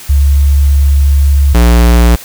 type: tone pair in turn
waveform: sine / square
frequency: 70.4 / 59.2 Hz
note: C#2 / A#1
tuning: +27 / +27 cents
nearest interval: minor third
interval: 300 cents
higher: first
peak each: -4 dBFS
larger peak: neither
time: 0.09-1.54 / 1.54-2.16 s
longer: first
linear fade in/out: 10 ms
effects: white hiss -30 dBFS RMS until 2.24 s